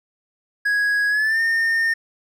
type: tone with pitch glide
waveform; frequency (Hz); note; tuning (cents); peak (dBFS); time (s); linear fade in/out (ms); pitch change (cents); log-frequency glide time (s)
triangle; 1661.2 to 1822; G#6 to A#6; 0 to -40; -15; 0.65-1.94; 10; +160; 1.09-1.41
effects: none